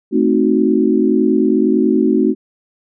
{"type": "chord", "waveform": "sine", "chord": "A diminished seventh", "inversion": "none", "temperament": "equal", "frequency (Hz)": [220, 261.6, 311.1, 370], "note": ["A3", "C4", "Eb4", "Gb4"], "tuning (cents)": [0, 0, 0, 0], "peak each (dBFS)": -16, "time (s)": [0.11, 2.35], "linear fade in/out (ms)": 50, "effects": []}